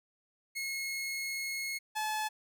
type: tone pair in turn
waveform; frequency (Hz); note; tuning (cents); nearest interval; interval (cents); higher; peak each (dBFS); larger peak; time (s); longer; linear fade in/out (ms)
sawtooth; 2169 / 860.8; C#7 / A5; -38 / -38; octave + major third; 1600; first; -31 / -28; second; 0.55-1.79 / 1.95-2.29; first; 20
effects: none